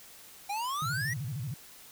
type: exponential sweep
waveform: square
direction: up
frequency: 784 to 1975.5 Hz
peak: -32 dBFS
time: 0.49-1.14 s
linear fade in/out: 10 ms
type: tone with vibrato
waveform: sine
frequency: 130.81 Hz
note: C3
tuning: in tune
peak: -33 dBFS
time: 0.82-1.54 s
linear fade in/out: 2 ms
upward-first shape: square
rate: 13 Hz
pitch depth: 220 cents each way
effects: white hiss -52 dBFS RMS until 1.91 s